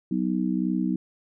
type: harmonic tone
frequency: 62.6 Hz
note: B1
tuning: 24 cents sharp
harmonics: 3 / 4 / 5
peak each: -26 / -27 / -28 dBFS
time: 0.11-0.96 s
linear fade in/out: 5 ms
effects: none